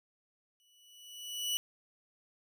sawtooth tone with exponential growth, 2951 Hz, F#7, 5 cents flat, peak -26 dBFS, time 0.6-1.57 s, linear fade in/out 0 ms, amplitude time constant 210 ms, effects none

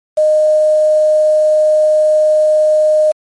sine tone with quantisation, 615 Hz, D#5, 20 cents flat, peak -7 dBFS, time 0.17-3.12 s, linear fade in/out 10 ms, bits 5, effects MP3 48 kbps

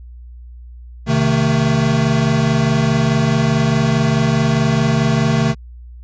square chord, A diminished, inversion first, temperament equal with one note detuned, 130.81 / 155.56 / 224 Hz, C3 / Eb3 / A3, 0 / 0 / +31 cents, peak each -18 dBFS, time 1.06-5.55 s, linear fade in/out 50 ms, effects added 60 Hz sine -33 dBFS peak until 6.03 s + resampled to 16000 Hz

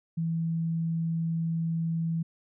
sine tone, 164.6 Hz, E3, 2 cents flat, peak -26 dBFS, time 0.17-2.23 s, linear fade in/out 10 ms, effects none

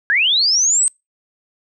sine linear sweep, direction up, 1568 to 8372 Hz, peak -12 dBFS, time 0.1-0.88 s, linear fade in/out 0 ms, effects noise-tail reverb RT60 0.2 s tail -26 dB re dry

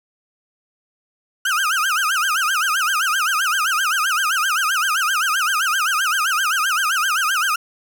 35% pulse tone with vibrato, 1400 Hz, F6, 4 cents sharp, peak -15 dBFS, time 1.45-7.56 s, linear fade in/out 5 ms, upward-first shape sine, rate 7.7 Hz, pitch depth 240 cents each way, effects none

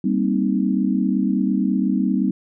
sine chord, C minor seventh, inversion second, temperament equal, 196 / 233.1 / 261.6 / 311.1 Hz, G3 / Bb3 / C4 / Eb4, 0 / 0 / 0 / 0 cents, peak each -20 / -24 / -22 / -25 dBFS, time 0.04-2.31 s, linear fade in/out 5 ms, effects none

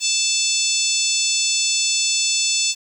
harmonic tone, 880 Hz, A5, in tune, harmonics 3 / 4 / 5 / 6 / 7 / 8 / 9, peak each -25 / -25 / -25 / -25 / -25 / -25 / -25 dBFS, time 0-2.75 s, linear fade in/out 50 ms, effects 8-bit

